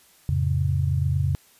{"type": "chord", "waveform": "sine", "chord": "F augmented", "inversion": "none", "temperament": "just", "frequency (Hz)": [87.31, 109.13, 136.42], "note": ["F2", "A2", "C#3"], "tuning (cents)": [0, -14, -27], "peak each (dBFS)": [-23, -29, -23], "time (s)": [0.29, 1.35], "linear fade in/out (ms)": 0, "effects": ["white hiss -56 dBFS RMS until 1.59 s", "resampled to 32000 Hz"]}